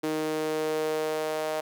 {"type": "tone with high-pass filter sweep", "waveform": "sawtooth", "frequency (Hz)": 155.56, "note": "D#3", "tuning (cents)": 0, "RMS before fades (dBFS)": -29, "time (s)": [0.03, 1.61], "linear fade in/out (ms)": 10, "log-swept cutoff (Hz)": [360, 590], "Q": 3.9, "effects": []}